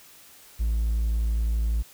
triangle tone, 55.9 Hz, A1, 28 cents sharp, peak -19 dBFS, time 0.59-1.83 s, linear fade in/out 20 ms, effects tanh soft clip ceiling -15 dBFS + white hiss -51 dBFS RMS until 1.93 s

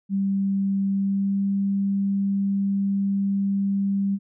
sine tone with pitch glide, 196 to 197.59 Hz, G3 to G3, 0 to +14 cents, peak -20 dBFS, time 0.09-4.19 s, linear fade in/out 50 ms, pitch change +14 cents, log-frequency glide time 0.89-1.42 s, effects none

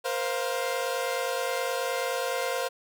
sawtooth chord, Bb suspended second, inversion none, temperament equal with one note detuned, 473.8 / 523.3 / 698.5 Hz, Bb4 / C5 / F5, +28 / 0 / 0 cents, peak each -29 / -26 / -30 dBFS, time 0.04-2.69 s, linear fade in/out 20 ms, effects none

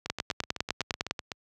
two click trains, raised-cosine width 0.2 ms, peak -10 / -17 dBFS, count 11 / 11, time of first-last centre 0.1-1.11 / 0.06-1.318 s, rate 9.9 / 7.95 Hz, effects high-pass 60 Hz 12 dB/octave

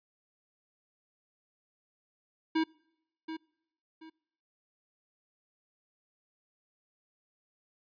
square tone with echo, 320.1 Hz, D#4, 49 cents sharp, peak -26 dBFS, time 2.55-2.64 s, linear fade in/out 10 ms, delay 730 ms, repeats 2, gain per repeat -11 dB, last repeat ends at 4.1 s, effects noise-tail reverb RT60 0.8 s tail -26 dB re dry + resampled to 11025 Hz

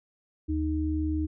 sine tone pair together, 77.55 / 310 Hz, D#2 / D#4, -5 / -6 cents, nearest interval 2 octaves, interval 2399 cents, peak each -28 dBFS, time 0.48-1.27 s, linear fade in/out 20 ms, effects none

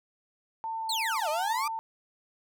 sine tone with vibrato, 894 Hz, A5, 27 cents sharp, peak -31 dBFS, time 0.64-1.79 s, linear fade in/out 0 ms, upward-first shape sine, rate 2.9 Hz, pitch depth 8 cents each way
35% pulse exponential two-way sweep, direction down then up, 4516 to 590 to 1223 Hz, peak -27 dBFS, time 0.89-1.68 s, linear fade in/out 5 ms, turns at 1.29 s
effects none

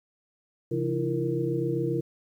sine tone cluster, 134.9 / 169.1 / 312.7 / 340 / 464.3 Hz, C#3 / E3 / D#4 / F4 / A#4, -47 / +44 / +9 / -46 / -7 cents, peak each -30 / -35 / -35 / -29 / -31 dBFS, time 0.71-2.01 s, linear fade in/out 10 ms, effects 10-bit

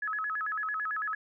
sine tone with vibrato, 1474 Hz, F#6, 7 cents flat, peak -30 dBFS, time 0.02-1.15 s, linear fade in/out 5 ms, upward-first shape square, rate 9 Hz, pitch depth 240 cents each way, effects none

